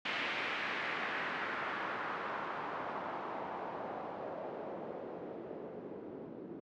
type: noise with low-pass filter sweep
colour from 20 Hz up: white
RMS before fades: -40 dBFS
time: 0.05-6.6 s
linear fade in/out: 5 ms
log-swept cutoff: 2600 to 320 Hz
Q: 1.6
effects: high-pass 200 Hz 12 dB/octave + low-pass 4000 Hz 12 dB/octave